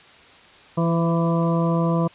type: harmonic tone with a mistuned harmonic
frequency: 166.9 Hz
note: E3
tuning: 22 cents sharp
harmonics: 1 / 2 / 3 / 4 / 6 / 7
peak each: -19 / -27 / -27 / -29 / -29 / -33 dBFS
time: 0.77-2.08 s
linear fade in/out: 10 ms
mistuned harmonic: 3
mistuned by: +17 cents
effects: white hiss -48 dBFS RMS until 2.14 s + resampled to 8000 Hz